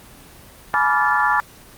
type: tone cluster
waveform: sine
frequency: 848 / 982 / 1163 / 1392 / 1741 Hz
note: G#5 / B5 / D6 / F6 / A6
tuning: +36 / -10 / -17 / -6 / -19 cents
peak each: -21 dBFS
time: 0.74-1.4 s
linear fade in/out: 0 ms
effects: pink hiss -44 dBFS RMS until 1.77 s + Opus 24 kbps